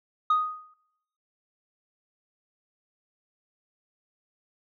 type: tone with exponential decay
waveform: sine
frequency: 1244.5 Hz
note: D#6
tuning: in tune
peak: -15 dBFS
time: 0.3-0.74 s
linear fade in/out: 5 ms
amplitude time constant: 95 ms
effects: noise-tail reverb RT60 0.9 s tail -25 dB re dry + tanh soft clip ceiling -17 dBFS